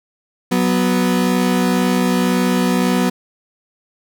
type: tone pair together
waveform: 35% pulse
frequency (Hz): 185 / 246.9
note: F#3 / B3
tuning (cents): 0 / 0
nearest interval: perfect fourth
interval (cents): 500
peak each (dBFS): -15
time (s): 0.51-3.1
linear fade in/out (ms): 10
effects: none